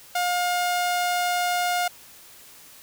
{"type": "tone", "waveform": "sawtooth", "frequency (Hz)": 712, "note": "F5", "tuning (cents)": 33, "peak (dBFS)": -18, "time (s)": [0.15, 1.88], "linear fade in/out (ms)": 5, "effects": ["white hiss -48 dBFS RMS until 2.82 s"]}